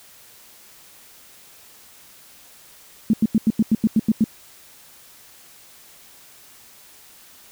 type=tone bursts; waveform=sine; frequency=219.7 Hz; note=A3; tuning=2 cents flat; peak=-12 dBFS; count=10; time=3.1-4.241 s; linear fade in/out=2 ms; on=34 ms; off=89 ms; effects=white hiss -48 dBFS RMS until 7.51 s